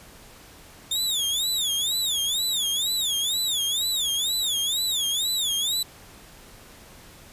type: tone with vibrato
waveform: sawtooth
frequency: 3577 Hz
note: A7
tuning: 28 cents sharp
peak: -20 dBFS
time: 0.91-5.83 s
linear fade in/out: 5 ms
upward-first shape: sine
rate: 2.1 Hz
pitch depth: 190 cents each way
effects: pink hiss -48 dBFS RMS until 7.32 s + resampled to 32000 Hz